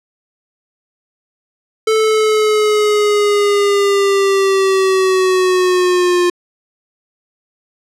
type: linear sweep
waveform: square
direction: down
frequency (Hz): 440 to 353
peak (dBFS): -11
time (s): 1.87-6.3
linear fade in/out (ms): 5
effects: low-pass 9000 Hz 12 dB/octave